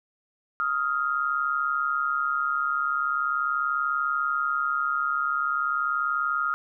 sine tone pair together, 1256.5 / 1396.9 Hz, D#6 / F6, +17 / 0 cents, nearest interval major second, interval 183 cents, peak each -26 dBFS, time 0.6-6.54 s, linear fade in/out 0 ms, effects none

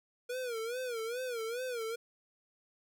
square tone with vibrato, 478.1 Hz, A#4, 44 cents sharp, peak -36 dBFS, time 0.29-1.96 s, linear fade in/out 10 ms, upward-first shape sine, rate 2.4 Hz, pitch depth 130 cents each way, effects none

